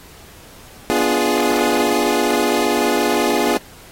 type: chord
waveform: 25% pulse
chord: B diminished seventh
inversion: none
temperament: equal with one note detuned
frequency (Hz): 245 / 293.7 / 349.2 / 415.3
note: B3 / D4 / F4 / Ab4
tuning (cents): -14 / 0 / 0 / 0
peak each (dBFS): -18 / -18 / -17 / -16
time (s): 0.9-3.57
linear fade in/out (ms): 0
effects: pink hiss -43 dBFS RMS until 3.91 s + AAC 48 kbps